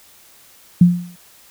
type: tone with exponential decay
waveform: sine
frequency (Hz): 175.9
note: F3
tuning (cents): +13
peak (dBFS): -3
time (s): 0.81-1.16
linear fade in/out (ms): 5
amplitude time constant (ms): 75
effects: white hiss -48 dBFS RMS until 1.5 s